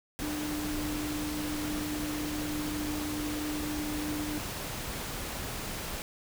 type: tone in noise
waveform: sine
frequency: 300 Hz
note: D4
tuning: 37 cents sharp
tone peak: -33 dBFS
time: 0.22-4.38 s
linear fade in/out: 0 ms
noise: pink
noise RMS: -37 dBFS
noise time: 0.19-6.02 s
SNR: +1 dB
effects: none